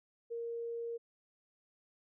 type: tone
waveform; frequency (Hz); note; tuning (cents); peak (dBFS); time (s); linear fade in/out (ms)
sine; 466.2; A#4; 0; -37; 0.3-0.98; 20
effects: none